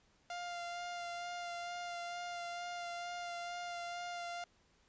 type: tone with vibrato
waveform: sawtooth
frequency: 698.5 Hz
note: F5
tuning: in tune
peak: -37 dBFS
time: 0.3-4.44 s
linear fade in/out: 2 ms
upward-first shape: sine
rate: 2.2 Hz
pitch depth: 14 cents each way
effects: pink hiss -71 dBFS RMS until 4.88 s + resampled to 16000 Hz

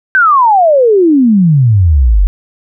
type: exponential sweep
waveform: sine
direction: down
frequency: 1575 to 43.13 Hz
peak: -4 dBFS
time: 0.15-2.27 s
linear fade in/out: 0 ms
effects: none

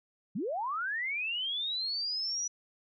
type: linear sweep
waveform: sine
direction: up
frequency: 155.56 to 5920 Hz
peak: -31 dBFS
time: 0.35-2.48 s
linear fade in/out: 10 ms
effects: none

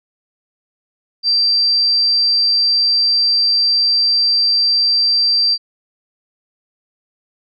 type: tone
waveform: sine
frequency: 4699 Hz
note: D8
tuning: in tune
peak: -11 dBFS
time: 1.23-5.58 s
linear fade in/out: 50 ms
effects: none

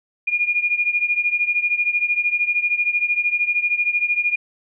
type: beating tone pair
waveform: sine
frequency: 2426 / 2439 Hz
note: D#7 / D#7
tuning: -44 / -35 cents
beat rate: 13 Hz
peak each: -19 / -22 dBFS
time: 0.27-4.36 s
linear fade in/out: 10 ms
effects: none

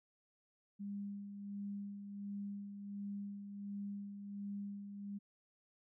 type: tone with tremolo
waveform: sine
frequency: 201.5 Hz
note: G3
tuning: 48 cents sharp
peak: -40 dBFS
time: 0.79-5.19 s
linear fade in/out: 20 ms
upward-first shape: sine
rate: 1.4 Hz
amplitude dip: 50%
effects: none

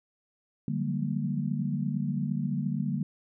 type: tone cluster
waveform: sine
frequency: 147.3 / 176 / 184.5 / 198.6 / 233.4 Hz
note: D3 / F3 / F#3 / G3 / A#3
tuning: +6 / +14 / -5 / +23 / +2 cents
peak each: -31 / -40 / -36 / -33 / -33 dBFS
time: 0.68-3.03 s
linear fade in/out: 2 ms
effects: none

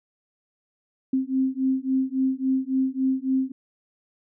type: beating tone pair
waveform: sine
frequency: 261.6 / 265.2 Hz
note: C4 / C4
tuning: 0 / +23 cents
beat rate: 3.6 Hz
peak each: -24 dBFS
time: 1.13-3.52 s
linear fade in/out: 5 ms
effects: none

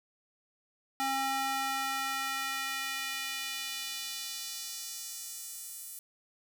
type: tone with high-pass filter sweep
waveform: square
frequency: 269.3 Hz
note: C#4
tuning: 50 cents flat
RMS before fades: -36 dBFS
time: 1-5.99 s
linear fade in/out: 0 ms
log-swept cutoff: 680 to 10000 Hz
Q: 1.2
effects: none

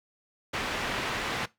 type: low-pass noise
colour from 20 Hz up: white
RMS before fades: -32 dBFS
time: 0.53-1.46 s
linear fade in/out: 10 ms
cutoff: 2400 Hz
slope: 12 dB/octave
effects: noise-tail reverb RT60 0.2 s tail -19 dB re dry

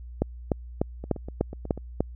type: two click trains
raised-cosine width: 2 ms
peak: -9 / -23 dBFS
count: 7 / 7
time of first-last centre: 0.22-2.006 / 1.04-1.776 s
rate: 3.36 / 8.15 Hz
effects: added 60 Hz sine -38 dBFS peak until 2.15 s

